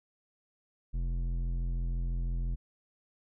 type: tone with low-pass filter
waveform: square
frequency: 43 Hz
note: F1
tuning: 26 cents flat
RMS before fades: -32 dBFS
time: 0.93-2.56 s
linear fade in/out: 20 ms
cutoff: 160 Hz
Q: 0.79
effects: none